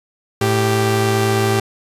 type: tone pair together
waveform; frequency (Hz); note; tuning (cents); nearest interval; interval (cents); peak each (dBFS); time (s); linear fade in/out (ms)
sawtooth; 110 / 392; A2 / G4; 0 / 0; octave + minor seventh; 2200; -13; 0.41-1.6; 5
effects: resampled to 32000 Hz